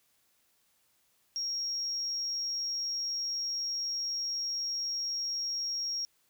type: tone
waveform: sine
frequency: 5588 Hz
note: F8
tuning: in tune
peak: -30 dBFS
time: 1.36-6.05 s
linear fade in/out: 0 ms
effects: tanh soft clip ceiling -27 dBFS + white hiss -71 dBFS RMS until 6.29 s